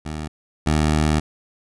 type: tone pair in turn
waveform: 15% pulse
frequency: 77 / 76.65 Hz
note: D#2 / D#2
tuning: -17 / -25 cents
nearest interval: unison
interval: 8 cents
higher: first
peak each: -21 / -10 dBFS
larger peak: second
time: 0.05-0.28 / 0.66-1.2 s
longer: second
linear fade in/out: 10 ms
effects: resampled to 24000 Hz